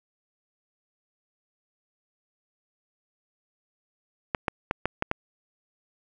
clicks, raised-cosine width 0.5 ms, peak -9 dBFS, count 6, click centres 4.348 / 4.482 / 4.711 / 4.856 / 5.024 / 5.114 s, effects none

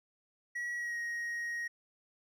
triangle tone with pitch glide, 1922 to 1881.4 Hz, B6 to A#6, -48 to +15 cents, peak -33 dBFS, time 0.55-1.68 s, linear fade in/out 10 ms, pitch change -37 cents, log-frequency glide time 0.76-0.98 s, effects none

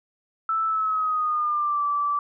sine tone with pitch glide, 1318.5 to 1161.2 Hz, E6 to D6, 0 to -20 cents, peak -21 dBFS, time 0.49-2.19 s, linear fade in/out 2 ms, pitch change -220 cents, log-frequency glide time 0.66-1.84 s, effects none

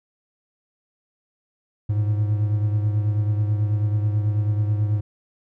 triangle beating tone pair, 104.3 / 113.5 Hz, G#2 / A#2, +8 / -46 cents, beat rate 9.2 Hz, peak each -17 / -26 dBFS, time 1.89-5.01 s, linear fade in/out 10 ms, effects none

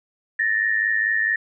sine tone pair together, 1757 / 1861.5 Hz, A6 / A#6, -3 / -3 cents, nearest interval minor second, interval 100 cents, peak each -21 dBFS, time 0.39-1.36 s, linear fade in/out 5 ms, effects none

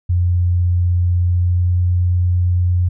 sine tone with pitch glide, 88.4 to 89.12 Hz, F2 to F2, +22 to +36 cents, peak -12 dBFS, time 0.09-2.89 s, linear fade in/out 10 ms, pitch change +14 cents, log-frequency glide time 1.25-1.77 s, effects none

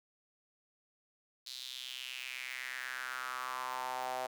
sawtooth tone with high-pass filter sweep, 128.1 Hz, C3, 36 cents flat, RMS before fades -41 dBFS, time 1.46-4.27 s, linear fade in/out 10 ms, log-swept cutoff 4200 to 680 Hz, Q 4.2, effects none

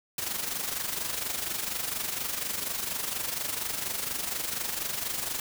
white noise with amplitude modulation, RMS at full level -30 dBFS, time 0.18-5.4 s, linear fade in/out 2 ms, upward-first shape sine, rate 24.2 Hz, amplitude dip 60%, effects none

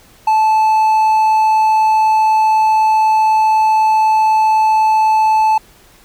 triangle tone, 872 Hz, A5, 16 cents flat, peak -7 dBFS, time 0.27-5.58 s, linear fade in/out 5 ms, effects pink hiss -46 dBFS RMS until 6.04 s

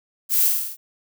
violet noise with echo, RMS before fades -19 dBFS, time 0.29-0.51 s, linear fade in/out 50 ms, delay 52 ms, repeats 5, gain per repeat -3 dB, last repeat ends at 0.77 s, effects none

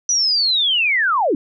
sine linear sweep, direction down, 5960 to 246.9 Hz, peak -14 dBFS, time 0.09-1.35 s, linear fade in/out 2 ms, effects none

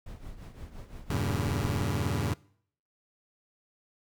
brown noise with tremolo, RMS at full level -40 dBFS, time 0.06-1.85 s, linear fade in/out 5 ms, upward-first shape triangle, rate 5.8 Hz, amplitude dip 75%
sawtooth chord, E diminished seventh, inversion none, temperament just, 82.41 / 98.89 / 118.67 / 142.4 Hz, E2 / G2 / Bb2 / Db3, 0 / +16 / +31 / +47 cents, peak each -30 / -28 / -30 / -29 dBFS, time 1.1-2.34 s, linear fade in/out 5 ms
effects noise-tail reverb RT60 0.6 s tail -23 dB re dry

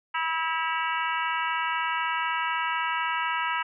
harmonic tone with a mistuned harmonic, 324 Hz, E4, 30 cents flat, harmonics 3 / 4 / 5 / 6 / 7 / 8 / 9, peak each -29 / -31 / -33 / -35 / -36 / -37 / -38 dBFS, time 0.14-3.63 s, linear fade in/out 10 ms, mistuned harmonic 8, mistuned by +67 cents, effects none

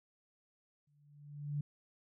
sine tone with exponential growth, 145.8 Hz, D3, 12 cents flat, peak -32 dBFS, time 0.87-1.61 s, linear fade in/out 5 ms, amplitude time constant 160 ms, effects none

